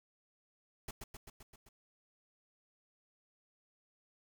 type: noise with echo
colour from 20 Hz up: pink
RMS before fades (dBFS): -43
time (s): 0.88-0.91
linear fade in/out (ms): 5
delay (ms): 130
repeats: 6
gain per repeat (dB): -3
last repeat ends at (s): 1.69
effects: none